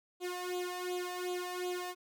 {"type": "tone with flanger", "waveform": "sawtooth", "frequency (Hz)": 359.7, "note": "F#4", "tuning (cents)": -49, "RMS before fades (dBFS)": -38, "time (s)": [0.2, 1.95], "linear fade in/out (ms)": 50, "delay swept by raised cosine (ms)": [0.27, 1.13], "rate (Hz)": 2.7, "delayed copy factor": 0.85, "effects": []}